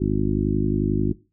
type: harmonic tone with a mistuned harmonic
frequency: 51.2 Hz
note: G#1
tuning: 24 cents flat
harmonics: 1 / 2 / 3 / 4 / 5 / 6 / 7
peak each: -27 / -27 / -27 / -27 / -27 / -27 / -27 dBFS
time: 0-1.13 s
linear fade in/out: 10 ms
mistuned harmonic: 1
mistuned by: +21 cents
effects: noise-tail reverb RT60 0.3 s tail -19 dB re dry